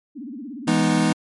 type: tone with vibrato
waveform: sine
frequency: 261.6 Hz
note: C4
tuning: in tune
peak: -31 dBFS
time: 0.15-0.75 s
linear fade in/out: 20 ms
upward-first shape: sine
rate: 17 Hz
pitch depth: 260 cents each way
type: chord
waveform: square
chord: E major seventh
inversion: none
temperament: equal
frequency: 164.81 / 207.7 / 246.9 / 311.1 Hz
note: E3 / G#3 / B3 / D#4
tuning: 0 / 0 / 0 / 0 cents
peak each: -23 / -23 / -23 / -23 dBFS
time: 0.67-1.13 s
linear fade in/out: 10 ms
effects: MP3 48 kbps